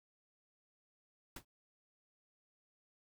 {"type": "noise with exponential decay", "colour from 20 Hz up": "pink", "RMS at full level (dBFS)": -41, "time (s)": [1.36, 1.45], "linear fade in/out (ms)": 5, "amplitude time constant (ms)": 18, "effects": []}